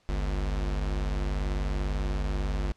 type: tone pair together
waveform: square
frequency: 49 / 69.3 Hz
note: G1 / C#2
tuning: 0 / 0 cents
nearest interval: tritone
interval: 600 cents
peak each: -28 / -36 dBFS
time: 0.09-2.72 s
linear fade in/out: 0 ms
effects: pink hiss -66 dBFS RMS until 2.76 s + low-pass 6000 Hz 12 dB/octave